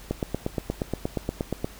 click train, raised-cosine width 2 ms, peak -12 dBFS, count 14, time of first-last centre 0.11-1.645 s, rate 8.47 Hz, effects added 49 Hz sine -46 dBFS peak until 1.79 s + pink hiss -47 dBFS RMS until 1.79 s

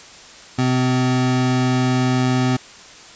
square tone pair together, 127.3 / 254.9 Hz, C3 / C4, -47 / -45 cents, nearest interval octave, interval 1202 cents, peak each -19 dBFS, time 0.58-2.57 s, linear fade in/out 10 ms, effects white hiss -41 dBFS RMS until 3.15 s + resampled to 16000 Hz

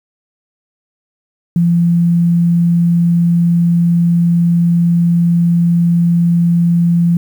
sine tone, 171.1 Hz, F3, 35 cents flat, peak -8 dBFS, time 1.56-7.17 s, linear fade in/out 2 ms, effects 7-bit

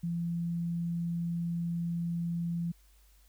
sine tone, 170 Hz, F3, 46 cents flat, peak -30 dBFS, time 0.03-2.72 s, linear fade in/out 10 ms, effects added 50 Hz sine -59 dBFS peak until 3.28 s + white hiss -67 dBFS RMS until 3.28 s

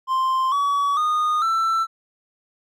triangle tone with pitch steps, 1046.5 / 1134.6 / 1230.2 / 1333.8 Hz, C6 / C#6 / D#6 / E6, 0 / +40 / -20 / +20 cents, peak -16 dBFS, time 0.07-1.87 s, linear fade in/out 50 ms, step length 450 ms, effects none

